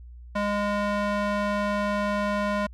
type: tone with band-pass filter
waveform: square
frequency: 205.2 Hz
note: G#3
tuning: 21 cents flat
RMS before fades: -26 dBFS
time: 0.35-2.67 s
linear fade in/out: 10 ms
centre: 980 Hz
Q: 0.78
effects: added 60 Hz sine -41 dBFS peak until 2.73 s